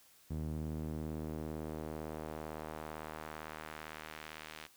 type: tone with band-pass filter sweep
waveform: sawtooth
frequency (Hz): 77.78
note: D#2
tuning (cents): 0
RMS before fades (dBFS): -43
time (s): 0.3-4.67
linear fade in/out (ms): 10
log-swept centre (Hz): 160 to 2900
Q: 0.86
effects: white hiss -64 dBFS RMS until 4.76 s